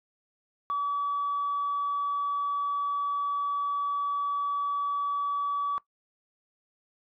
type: tone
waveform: sine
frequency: 1144 Hz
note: D6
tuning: 46 cents flat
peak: -25 dBFS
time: 0.7-5.78 s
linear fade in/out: 0 ms
effects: noise-tail reverb RT60 0.1 s tail -20 dB re dry + tanh soft clip ceiling -22 dBFS